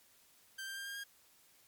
sawtooth tone with pitch steps, 1568 / 1581.6 / 1595.4 / 1609.3 / 1623.3 Hz, G6 / G6 / G6 / G6 / G#6, 0 / +15 / +30 / +45 / -40 cents, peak -38 dBFS, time 0.58-1.04 s, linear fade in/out 10 ms, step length 92 ms, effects white hiss -66 dBFS RMS until 1.67 s + MP3 96 kbps

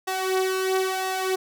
sawtooth tone with flanger, 377.1 Hz, F#4, 33 cents sharp, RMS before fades -25 dBFS, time 0.07-1.36 s, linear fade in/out 10 ms, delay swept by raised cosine 1.1 to 3.4 ms, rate 1 Hz, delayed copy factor +0.65, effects none

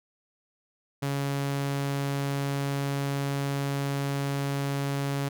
sawtooth tone, 139.8 Hz, C#3, 15 cents sharp, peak -23 dBFS, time 1.02-5.29 s, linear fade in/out 10 ms, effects none

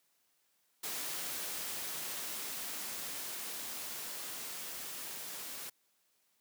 white noise with level ramp, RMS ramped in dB -39 to -44 dBFS, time 0.83-5.7 s, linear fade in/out 10 ms, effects white hiss -75 dBFS RMS until 6.4 s + high-pass 150 Hz 12 dB/octave

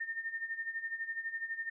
sine tone with tremolo, 1818 Hz, A#6, 44 cents flat, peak -33 dBFS, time 0-1.7 s, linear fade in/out 10 ms, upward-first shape sine, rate 12 Hz, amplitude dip 75%, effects none

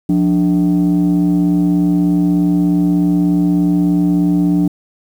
sine tone pair together, 177.01 / 293.7 Hz, F3 / D4, +24 / 0 cents, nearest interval major sixth, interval 876 cents, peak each -11 dBFS, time 0.09-4.68 s, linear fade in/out 5 ms, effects tanh soft clip ceiling -7 dBFS + 7-bit

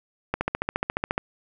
click train, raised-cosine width 0.5 ms, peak -9 dBFS, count 13, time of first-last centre 0.34-1.179 s, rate 14.3 Hz, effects none

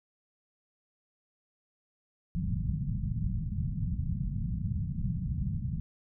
white low-pass noise, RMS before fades -32 dBFS, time 2.35-5.8 s, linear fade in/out 0 ms, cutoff 190 Hz, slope 48 dB/octave, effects none

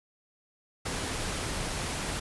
pink noise, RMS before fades -33 dBFS, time 0.85-2.2 s, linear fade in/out 10 ms, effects resampled to 24000 Hz

